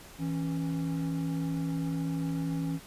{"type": "tone pair together", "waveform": "triangle", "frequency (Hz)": [163.52, 275], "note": ["E3", "C#4"], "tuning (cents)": [-14, -14], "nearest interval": "major sixth", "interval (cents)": 900, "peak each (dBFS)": [-29, -31], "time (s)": [0.18, 2.8], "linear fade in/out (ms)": 50, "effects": ["pink hiss -50 dBFS RMS until 2.86 s", "resampled to 32000 Hz"]}